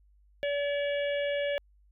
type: harmonic tone with a mistuned harmonic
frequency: 572 Hz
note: D5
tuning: 46 cents flat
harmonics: 1 / 3 / 4 / 5 / 6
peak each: -28 / -38 / -40 / -42 / -44 dBFS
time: 0.43-1.58 s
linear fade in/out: 0 ms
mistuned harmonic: 6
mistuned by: -39 cents
effects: added 50 Hz sine -59 dBFS peak until 1.91 s